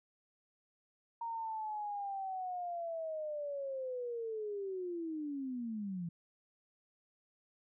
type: linear sweep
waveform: sine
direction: down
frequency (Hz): 932.3 to 164.6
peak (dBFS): -37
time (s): 1.21-6.09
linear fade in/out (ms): 5
effects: none